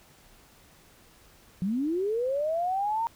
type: linear sweep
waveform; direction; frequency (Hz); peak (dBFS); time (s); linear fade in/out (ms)
sine; up; 174.8 to 932.3; -25; 1.62-3.07; 0
effects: pink hiss -57 dBFS RMS until 3.15 s